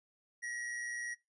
square tone with amplitude modulation, 1906 Hz, A#6, 38 cents sharp, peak -37 dBFS, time 0.42-1.15 s, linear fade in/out 20 ms, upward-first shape sine, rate 120 Hz, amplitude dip 50%, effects noise-tail reverb RT60 0.2 s tail -21 dB re dry + resampled to 24000 Hz

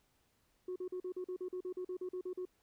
sine tone bursts, 365.5 Hz, F#4, 21 cents flat, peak -36 dBFS, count 15, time 0.68-2.453 s, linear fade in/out 5 ms, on 79 ms, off 42 ms, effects tanh soft clip ceiling -35 dBFS + pink hiss -75 dBFS RMS until 2.62 s

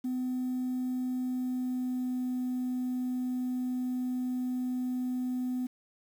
sine tone with pitch glide, 253.2 to 251.5 Hz, B3 to B3, +43 to +32 cents, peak -28 dBFS, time 0.04-5.67 s, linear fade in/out 10 ms, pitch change -11 cents, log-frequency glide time 1.16-2.37 s, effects tanh soft clip ceiling -26 dBFS + 9-bit

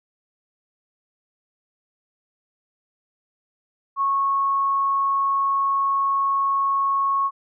sine tone, 1100 Hz, C#6, 14 cents flat, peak -18 dBFS, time 3.96-7.31 s, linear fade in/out 50 ms, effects none

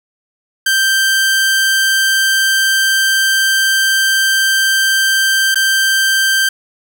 sawtooth tone with dropouts, 1568 Hz, G6, in tune, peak -7 dBFS, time 0.66-6.49 s, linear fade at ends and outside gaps 5 ms, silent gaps 5.545-5.556 s, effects none

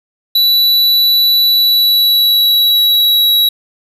square tone with pitch glide, 3950 to 3882 Hz, B7 to B7, 0 to -31 cents, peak -8 dBFS, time 0.35-3.49 s, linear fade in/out 5 ms, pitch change -31 cents, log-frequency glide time 1.45-3.31 s, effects none

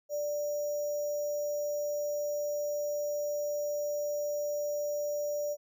sine tone with sample-and-hold, 587.3 Hz, D5, in tune, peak -30 dBFS, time 0.09-5.57 s, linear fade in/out 50 ms, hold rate 6300 Hz, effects none

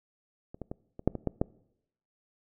clicks, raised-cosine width 2 ms, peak -30 / -24 / -23 / -28 / -9 / -21 / -14 / -12 dBFS, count 8, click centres 0.545 / 0.617 / 0.715 / 0.994 / 1.076 / 1.153 / 1.273 / 1.415 s, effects noise-tail reverb RT60 0.8 s tail -23 dB re dry

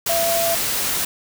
sine tone in noise, 674 Hz, E5, 38 cents sharp, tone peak -19 dBFS, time 0.09-0.55 s, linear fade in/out 5 ms, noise white, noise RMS -22 dBFS, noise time 0.06-1.05 s, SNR 0 dB, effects none

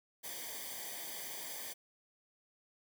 white noise with comb filter, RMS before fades -44 dBFS, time 0.23-1.74 s, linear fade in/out 20 ms, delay 0.74 ms, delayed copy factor -0.85, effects none

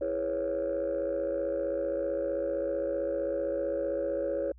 sine chord, C# minor seventh, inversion first, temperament just, 332.6 / 415.8 / 498.9 / 554.4 Hz, E4 / G#4 / B4 / C#5, +16 / +2 / +17 / 0 cents, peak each -35 / -35 / -35 / -29 dBFS, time 0.01-4.52 s, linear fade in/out 5 ms, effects tanh soft clip ceiling -23 dBFS + added 60 Hz sine -50 dBFS peak until 4.58 s

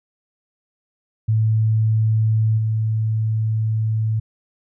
sine tone with level steps, 110 Hz, A2, in tune, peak -14 / -17 dBFS, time 1.28-4.2 s, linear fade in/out 10 ms, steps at 2.57 s, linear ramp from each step 20 ms, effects none

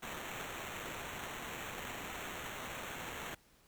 violet noise with sample-and-hold, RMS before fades -44 dBFS, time 0.02-3.35 s, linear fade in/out 10 ms, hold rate 4900 Hz, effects pink hiss -67 dBFS RMS until 3.67 s

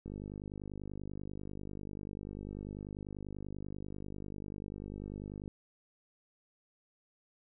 click train, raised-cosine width 3 ms, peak -30 dBFS, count 273, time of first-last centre 0.06-5.478 s, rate 50.2 Hz, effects none

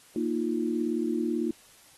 sine chord, Bb suspended fourth, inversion none, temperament equal, 233.1 / 311.1 / 349.2 Hz, Bb3 / Eb4 / F4, 0 / 0 / 0 cents, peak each -30 dBFS, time 0.16-1.51 s, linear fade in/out 2 ms, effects white hiss -56 dBFS RMS until 1.97 s + AAC 32 kbps

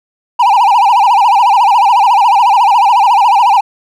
triangle tone with vibrato, 880 Hz, A5, in tune, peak -3 dBFS, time 0.39-3.61 s, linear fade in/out 10 ms, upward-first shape sine, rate 14 Hz, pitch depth 210 cents each way, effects none

